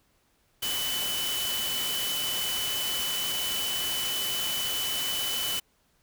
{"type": "tone in noise", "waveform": "sine", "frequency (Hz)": 2998, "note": "F#7", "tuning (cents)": 22, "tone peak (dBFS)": -30, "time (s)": [0.62, 5.6], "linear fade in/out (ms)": 10, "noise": "white", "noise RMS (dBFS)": -32, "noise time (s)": [0.62, 5.6], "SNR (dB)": -1, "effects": ["pink hiss -68 dBFS RMS until 6.02 s"]}